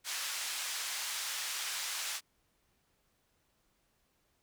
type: band-pass noise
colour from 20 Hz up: white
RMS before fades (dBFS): -38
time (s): 0.04-2.21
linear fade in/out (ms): 50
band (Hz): 1100 to 7700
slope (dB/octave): 12
effects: pink hiss -75 dBFS RMS until 4.42 s